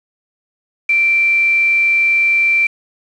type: tone with quantisation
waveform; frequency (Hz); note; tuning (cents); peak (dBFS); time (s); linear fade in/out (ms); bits
sine; 2349; D7; 0; -10; 0.89-2.67; 5; 5
effects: low-pass 6000 Hz 12 dB/octave